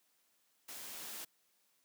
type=noise with level ramp; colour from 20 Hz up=white; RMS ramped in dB=-48 to -45 dBFS; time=0.68-1.25 s; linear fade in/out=10 ms; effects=white hiss -75 dBFS RMS until 1.84 s + high-pass 150 Hz 12 dB/octave